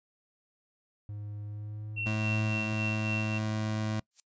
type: tone with pitch glide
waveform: triangle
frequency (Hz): 103.83 to 110.64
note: G#2 to A2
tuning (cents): 0 to +10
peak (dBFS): -35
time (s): 1.09-2.73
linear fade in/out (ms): 0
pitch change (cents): +110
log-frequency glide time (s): 1.45-2.51
type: tone with tremolo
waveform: sine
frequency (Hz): 2720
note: F7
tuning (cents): -46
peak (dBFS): -31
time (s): 1.96-3.39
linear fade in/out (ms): 20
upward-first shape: sine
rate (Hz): 3.6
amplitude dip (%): 60
type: tone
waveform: 25% pulse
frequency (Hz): 108.2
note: A2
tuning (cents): -29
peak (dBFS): -26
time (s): 2.06-4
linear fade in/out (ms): 5
type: noise with exponential growth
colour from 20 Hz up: violet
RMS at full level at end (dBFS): -39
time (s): 4.11-4.2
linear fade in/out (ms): 1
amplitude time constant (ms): 19
effects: noise-tail reverb RT60 0.1 s tail -24 dB re dry + resampled to 16000 Hz